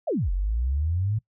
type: exponential two-way sweep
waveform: sine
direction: down then up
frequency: 740 to 43.58 to 112.9 Hz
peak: -22 dBFS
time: 0.07-1.19 s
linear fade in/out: 10 ms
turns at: 0.31 s
effects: noise-tail reverb RT60 0.1 s tail -23 dB re dry